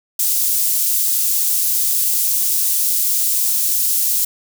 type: high-pass noise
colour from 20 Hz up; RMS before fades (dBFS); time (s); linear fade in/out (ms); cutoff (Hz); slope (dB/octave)
white; -17; 0.19-4.25; 5; 7000; 12
effects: none